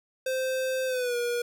square tone with pitch glide, 520 to 479.6 Hz, C5 to A#4, -11 to +49 cents, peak -27 dBFS, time 0.26-1.42 s, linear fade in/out 5 ms, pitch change -140 cents, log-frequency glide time 0.86-1.16 s, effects none

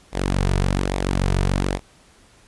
sawtooth tone with flanger, 46.93 Hz, F#1, 25 cents sharp, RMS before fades -21 dBFS, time 0.12-1.8 s, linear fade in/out 50 ms, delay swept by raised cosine 0.66 to 3.76 ms, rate 1.2 Hz, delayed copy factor -0.55, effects pink hiss -53 dBFS RMS until 2.47 s + resampled to 24000 Hz

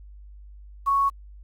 sine tone with quantisation, 1108.7 Hz, C#6, in tune, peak -18 dBFS, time 0.86-1.1 s, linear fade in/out 20 ms, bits 8, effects added 50 Hz sine -42 dBFS peak until 1.43 s + AAC 64 kbps

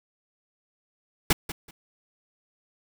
pink noise with echo, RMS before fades -19 dBFS, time 1.3-1.33 s, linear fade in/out 5 ms, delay 190 ms, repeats 2, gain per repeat -14 dB, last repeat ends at 1.71 s, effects none

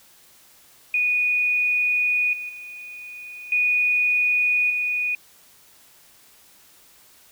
sine tone with level steps, 2468 Hz, D#7, 15 cents flat, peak -18 / -29 / -35 / -17 / -21 dBFS, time 0.94-5.15 s, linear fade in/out 2 ms, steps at 2.33 / 2.49 / 3.52 / 4.7 s, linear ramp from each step 2 ms, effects white hiss -53 dBFS RMS until 7.31 s

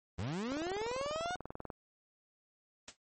30% pulse linear sweep, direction up, 77.78 to 743 Hz, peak -33 dBFS, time 0.18-1.36 s, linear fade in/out 10 ms
click train, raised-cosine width 1 ms, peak -28 dBFS, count 25, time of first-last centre 0.52-1.702 s, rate 20.3 Hz
white noise with exponential decay, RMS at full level -40 dBFS, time 2.88-2.97 s, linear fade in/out 2 ms, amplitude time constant 18 ms
effects MP3 32 kbps

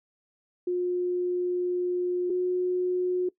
sine tone pair in turn, 357.9 / 362.5 Hz, F4 / F#4, +42 / -35 cents, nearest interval unison, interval 23 cents, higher second, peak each -24 / -23 dBFS, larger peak second, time 0.67-2.3 / 2.3-3.29 s, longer first, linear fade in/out 5 ms, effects noise-tail reverb RT60 0.1 s tail -20 dB re dry

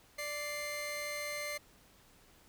sawtooth tone pair together, 587.3 / 2093 Hz, D5 / C7, 0 / 0 cents, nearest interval octave + minor seventh, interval 2200 cents, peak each -37 / -36 dBFS, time 0.18-1.58 s, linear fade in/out 10 ms, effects pink hiss -63 dBFS RMS until 2.48 s

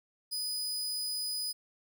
sawtooth tone, 4978 Hz, D#8, in tune, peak -30 dBFS, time 0.31-1.53 s, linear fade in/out 20 ms, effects none

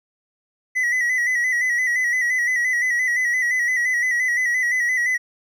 triangle tone with vibrato, 1963 Hz, B6, 11 cents flat, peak -16 dBFS, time 0.75-5.18 s, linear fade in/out 20 ms, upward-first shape square, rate 5.8 Hz, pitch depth 45 cents each way, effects none

